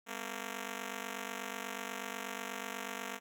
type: ring-modulated tone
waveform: 5% pulse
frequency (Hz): 230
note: A#3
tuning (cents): -23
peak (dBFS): -25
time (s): 0.06-3.2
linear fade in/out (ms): 50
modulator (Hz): 24.1
effects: none